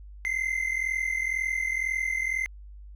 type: tone pair together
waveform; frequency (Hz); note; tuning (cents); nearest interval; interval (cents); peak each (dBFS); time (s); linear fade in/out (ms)
triangle; 2051 / 2093; C7 / C7; -35 / 0; unison; 35; -27 / -26; 0.25-2.46; 0
effects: tanh soft clip ceiling -18 dBFS + added 50 Hz sine -42 dBFS peak until 2.95 s

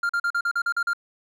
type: tone bursts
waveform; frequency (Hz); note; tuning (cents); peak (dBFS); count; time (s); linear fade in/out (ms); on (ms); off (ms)
triangle; 1396.9; F6; 0; -19; 9; 0.03-0.934; 5; 64; 41
effects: none

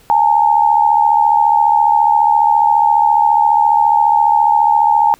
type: tone pair together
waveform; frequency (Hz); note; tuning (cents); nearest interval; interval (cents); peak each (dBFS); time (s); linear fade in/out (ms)
sine; 835 / 909.6; G#5 / A#5; +9 / -43; minor second; 148; -11; 0.1-5.14; 0
effects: pink hiss -48 dBFS RMS until 5.19 s

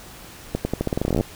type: accelerating click train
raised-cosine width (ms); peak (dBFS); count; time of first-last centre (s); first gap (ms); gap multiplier
2; -8; 18; 0.55-1.209; 100; 0.86
effects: pink hiss -42 dBFS RMS until 1.35 s

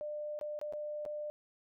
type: tone with dropouts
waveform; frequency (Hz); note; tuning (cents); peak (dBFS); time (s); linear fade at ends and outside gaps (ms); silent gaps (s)
sine; 598; D5; +31; -37; 0.01-1.3; 0; 0.39-0.412 / 0.59-0.614 / 0.725-0.735 / 1.052-1.061
effects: none

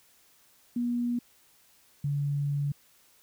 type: tone pair in turn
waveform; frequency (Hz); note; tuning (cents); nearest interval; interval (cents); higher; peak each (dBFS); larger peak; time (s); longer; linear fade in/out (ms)
sine; 240.8 / 143.18; B3 / D3; -44 / -44; major sixth; 900; first; -26; neither; 0.76-1.19 / 2.04-2.72; second; 5
effects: white hiss -62 dBFS RMS until 3.22 s

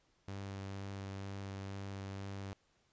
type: tone with vibrato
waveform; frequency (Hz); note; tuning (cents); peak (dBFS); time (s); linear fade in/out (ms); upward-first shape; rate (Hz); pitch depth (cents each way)
sawtooth; 98; G2; 0; -38; 0.28-2.53; 0; sine; 2.1; 11
effects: pink hiss -74 dBFS RMS until 2.92 s + resampled to 16000 Hz

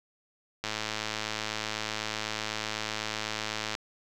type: click train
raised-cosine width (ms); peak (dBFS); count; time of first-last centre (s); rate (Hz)
0.2; -14; 337; 0.64-3.751; 108
effects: none

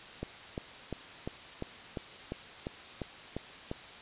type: click train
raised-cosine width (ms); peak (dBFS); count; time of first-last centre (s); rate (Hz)
2; -22; 11; 0.23-3.714; 2.87
effects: white hiss -48 dBFS RMS until 4.01 s + resampled to 8000 Hz

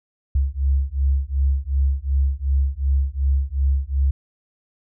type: beating tone pair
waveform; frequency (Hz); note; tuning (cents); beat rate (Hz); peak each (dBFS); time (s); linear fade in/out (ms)
sine; 67.1 / 69.8; C2 / C#2; +44 / +13; 2.7; -20; 0.35-4.11; 5
effects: none

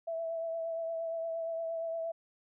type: tone with vibrato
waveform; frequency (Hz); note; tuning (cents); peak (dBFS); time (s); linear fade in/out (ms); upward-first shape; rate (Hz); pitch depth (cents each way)
sine; 659.3; E5; 0; -33; 0.07-2.12; 10; triangle; 8.6; 26
effects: none

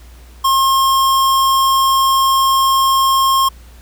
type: tone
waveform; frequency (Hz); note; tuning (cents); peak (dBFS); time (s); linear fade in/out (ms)
square; 1072; C6; +42; -11; 0.44-3.49; 10
effects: added 60 Hz sine -37 dBFS peak until 3.81 s + pink hiss -47 dBFS RMS until 3.81 s

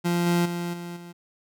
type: tone with level steps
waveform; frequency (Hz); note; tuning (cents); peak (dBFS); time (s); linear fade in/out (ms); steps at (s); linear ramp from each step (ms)
30% pulse; 173.3; F3; -13; -19 / -17 / -25 / -31 / -37; 0.04-1.13; 20; 0.26 / 0.45 / 0.73 / 0.96; 10
effects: none

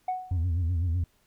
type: tone with exponential decay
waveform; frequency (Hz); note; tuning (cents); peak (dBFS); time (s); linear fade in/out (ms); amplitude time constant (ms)
sine; 740; F#5; 0; -22; 0.08-0.45; 5; 79
type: tone with vibrato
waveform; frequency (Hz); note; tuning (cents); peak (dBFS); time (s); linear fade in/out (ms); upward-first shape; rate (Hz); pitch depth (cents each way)
sine; 86; F2; -26; -21; 0.31-1.04; 5; sine; 7.9; 110
effects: tanh soft clip ceiling -23 dBFS + pink hiss -67 dBFS RMS until 1.26 s

